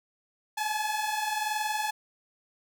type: tone pair together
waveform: sawtooth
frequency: 840 / 861.1 Hz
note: G#5 / A5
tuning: +19 / -38 cents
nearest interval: unison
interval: 43 cents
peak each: -29 / -26 dBFS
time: 0.57-1.91 s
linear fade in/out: 10 ms
effects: none